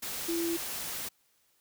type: tone in noise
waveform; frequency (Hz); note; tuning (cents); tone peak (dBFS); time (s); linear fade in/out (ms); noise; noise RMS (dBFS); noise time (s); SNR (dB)
sine; 336.6; E4; +36; -29; 0.28-0.57; 10; white; -37; 0.02-1.09; +5
effects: white hiss -70 dBFS RMS until 1.6 s